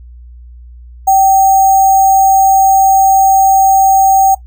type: tone with sample-and-hold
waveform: sine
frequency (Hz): 773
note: G5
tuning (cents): -24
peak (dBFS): -4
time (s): 1.07-4.35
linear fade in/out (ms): 10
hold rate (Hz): 7350
effects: noise-tail reverb RT60 0.1 s tail -17 dB re dry + added 60 Hz sine -31 dBFS peak until 4.46 s